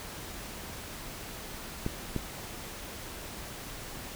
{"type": "clicks", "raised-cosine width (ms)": 3, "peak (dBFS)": -17, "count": 2, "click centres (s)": [1.864, 2.163], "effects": ["pink hiss -42 dBFS RMS until 4.15 s"]}